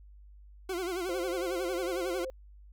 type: tone with vibrato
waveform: 40% pulse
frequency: 360 Hz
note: F#4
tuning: 47 cents flat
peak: -31 dBFS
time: 0.69-2.25 s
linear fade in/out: 5 ms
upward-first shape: sine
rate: 11 Hz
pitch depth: 110 cents each way
type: tone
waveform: sine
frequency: 523.3 Hz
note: C5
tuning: in tune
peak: -35 dBFS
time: 1.09-2.3 s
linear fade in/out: 0 ms
effects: added 50 Hz sine -50 dBFS peak until 2.72 s